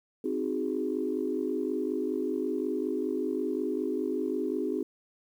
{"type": "chord", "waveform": "sine", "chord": "Ab dominant seventh", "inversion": "first", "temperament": "equal", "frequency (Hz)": [261.6, 311.1, 370, 415.3], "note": ["C4", "Eb4", "Gb4", "Ab4"], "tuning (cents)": [0, 0, 0, 0], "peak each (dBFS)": -33, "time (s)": [0.24, 4.83], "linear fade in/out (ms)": 5, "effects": ["tanh soft clip ceiling -17 dBFS", "10-bit"]}